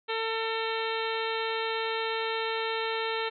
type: harmonic tone with a mistuned harmonic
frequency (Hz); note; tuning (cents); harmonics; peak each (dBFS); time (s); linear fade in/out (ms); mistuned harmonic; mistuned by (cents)
448.6; A4; +34; 1 / 2 / 3 / 4 / 5 / 6 / 7 / 8 / 9; -32 / -35 / -37 / -38 / -39 / -40 / -40 / -41 / -42; 0.08-3.3; 20; 8; +41
effects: none